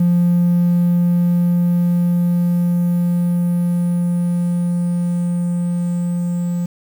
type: tone with level ramp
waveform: triangle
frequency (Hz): 174.61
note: F3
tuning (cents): 0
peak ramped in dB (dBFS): -8 to -15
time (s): 0-6.66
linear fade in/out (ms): 5
effects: tanh soft clip ceiling -6 dBFS + 7-bit